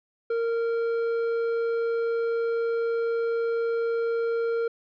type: tone with hard clipping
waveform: sine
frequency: 462 Hz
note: A#4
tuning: 16 cents flat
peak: -25 dBFS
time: 0.3-4.68 s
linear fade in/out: 5 ms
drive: 6 dB
effects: resampled to 11025 Hz